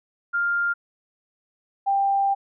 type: tone pair in turn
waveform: sine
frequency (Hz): 1400 / 790.8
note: F6 / G5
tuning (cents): +4 / +15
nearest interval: minor seventh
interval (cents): 989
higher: first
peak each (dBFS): -20 / -18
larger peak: second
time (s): 0.33-0.74 / 1.86-2.35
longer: second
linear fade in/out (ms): 20
effects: none